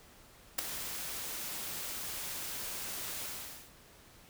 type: noise with ADSR envelope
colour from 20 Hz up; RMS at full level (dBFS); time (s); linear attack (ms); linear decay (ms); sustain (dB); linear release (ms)
white; -27; 0.58-3.72; 10; 4; -13; 480
effects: pink hiss -58 dBFS RMS until 4.29 s